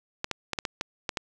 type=clicks; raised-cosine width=0.2 ms; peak=-11 dBFS; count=8; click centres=0.244 / 0.313 / 0.533 / 0.588 / 0.652 / 0.811 / 1.092 / 1.172 s; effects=none